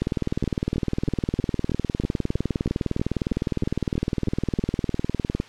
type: two click trains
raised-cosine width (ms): 3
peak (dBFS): -10 / -13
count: 107 / 14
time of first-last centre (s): 0.02-5.401 / 0.44-4.593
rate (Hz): 19.7 / 3.13
effects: white hiss -46 dBFS RMS until 5.48 s + low-pass 4000 Hz 12 dB/octave